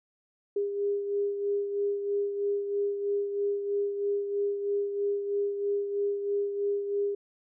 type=beating tone pair; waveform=sine; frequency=404.2 / 407.3 Hz; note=G#4 / G#4; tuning=-47 / -34 cents; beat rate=3.1 Hz; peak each=-27 / -36 dBFS; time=0.56-7.15 s; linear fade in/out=5 ms; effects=none